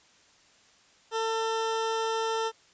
20% pulse tone, 448.4 Hz, A4, 33 cents sharp, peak -22 dBFS, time 1.11-2.52 s, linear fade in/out 50 ms, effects white hiss -60 dBFS RMS until 2.73 s + resampled to 16000 Hz

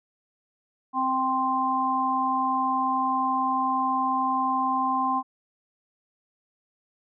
harmonic tone, 261.6 Hz, C4, in tune, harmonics 1 / 3 / 4, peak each -30 / -27 / -24 dBFS, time 0.93-5.23 s, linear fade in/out 50 ms, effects none

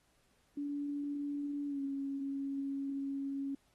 sine tone with pitch glide, 287.3 to 275.9 Hz, D4 to C#4, -38 to -8 cents, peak -35 dBFS, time 0.57-3.55 s, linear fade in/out 5 ms, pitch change -70 cents, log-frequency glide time 1.67-1.81 s, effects pink hiss -73 dBFS RMS until 3.74 s + AAC 32 kbps

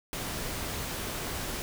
pink noise, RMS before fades -35 dBFS, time 0.13-1.62 s, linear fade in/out 0 ms, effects none

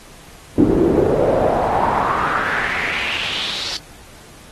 brown noise with band-pass filter sweep, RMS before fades -18 dBFS, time 0.58-3.77 s, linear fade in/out 2 ms, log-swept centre 290 to 4700 Hz, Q 3.8, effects pink hiss -43 dBFS RMS until 4.51 s + AAC 32 kbps

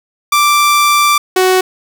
sawtooth tone pair in turn, 1174.7 / 371.9 Hz, D6 / F#4, 0 / +9 cents, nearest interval octave + minor sixth, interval 1991 cents, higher first, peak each -4 dBFS, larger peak neither, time 0.32-1.18 / 1.36-1.61 s, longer first, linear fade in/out 5 ms, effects 7-bit

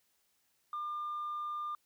sine tone, 1200 Hz, D6, 37 cents sharp, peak -34 dBFS, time 0.73-1.75 s, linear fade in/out 2 ms, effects tanh soft clip ceiling -33 dBFS + white hiss -75 dBFS RMS until 1.85 s

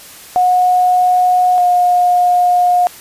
sine tone pair in turn, 727 / 715.3 Hz, F#5 / F5, -31 / +41 cents, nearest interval unison, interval 28 cents, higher first, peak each -8 dBFS, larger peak neither, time 0.36-1.58 / 1.58-2.87 s, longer second, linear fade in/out 0 ms, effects white hiss -36 dBFS RMS until 3 s + resampled to 32000 Hz

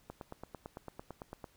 click train, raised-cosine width 1 ms, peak -29 dBFS, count 13, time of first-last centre 0.1-1.442 s, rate 8.94 Hz, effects pink hiss -67 dBFS RMS until 1.56 s

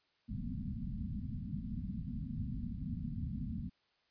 white low-pass noise, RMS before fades -40 dBFS, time 0.28-3.7 s, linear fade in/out 20 ms, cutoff 250 Hz, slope 96 dB/octave, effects white hiss -75 dBFS RMS until 4.1 s + resampled to 11025 Hz

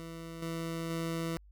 20% pulse tone with level steps, 165 Hz, E3, 2 cents sharp, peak -37 / -30 / -28 dBFS, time 0-1.37 s, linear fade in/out 0 ms, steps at 0.42 / 0.9 s, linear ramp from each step 5 ms, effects added 50 Hz sine -54 dBFS peak until 1.51 s

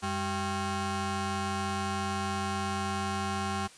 20% pulse ring-modulated tone, 292.3 Hz, D4, 8 cents flat, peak -22 dBFS, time 0.02-3.68 s, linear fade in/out 20 ms, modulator 493 Hz, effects white hiss -53 dBFS RMS until 3.77 s + resampled to 22050 Hz

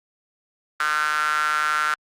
sawtooth tone with high-pass filter, 151.8 Hz, D#3, 42 cents flat, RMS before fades -22 dBFS, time 0.8-1.94 s, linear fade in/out 0 ms, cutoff 1400 Hz, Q 8.8, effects low-pass 11000 Hz 12 dB/octave + Opus 32 kbps

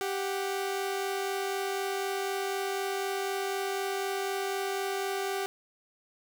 sawtooth tone pair together, 392 / 740 Hz, G4 / F#5, 0 / 0 cents, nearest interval major seventh, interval 1100 cents, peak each -27 / -33 dBFS, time 0.01-5.46 s, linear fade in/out 0 ms, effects 9-bit

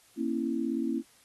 sine chord, A# diminished, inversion none, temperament equal with one note detuned, 233.1 / 272.3 / 329.6 Hz, A#3 / C#4 / E4, 0 / -31 / 0 cents, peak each -32 dBFS, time 0.16-1.03 s, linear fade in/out 50 ms, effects white hiss -61 dBFS RMS until 1.24 s + AAC 32 kbps

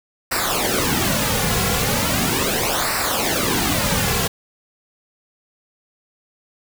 pink noise with flanger, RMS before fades -20 dBFS, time 0.31-4.28 s, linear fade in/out 10 ms, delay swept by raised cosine 0.3 to 3.3 ms, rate 0.38 Hz, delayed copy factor -0.75, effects none

